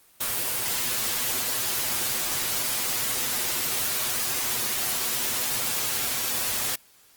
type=noise with comb filter; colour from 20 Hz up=white; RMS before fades=-27 dBFS; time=0.2-6.76 s; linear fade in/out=10 ms; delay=8.1 ms; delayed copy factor=+0.65; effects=white hiss -57 dBFS RMS until 7.16 s + Opus 24 kbps